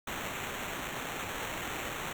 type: noise with sample-and-hold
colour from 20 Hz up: white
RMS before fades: -38 dBFS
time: 0.07-2.13 s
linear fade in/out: 5 ms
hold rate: 4900 Hz
effects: none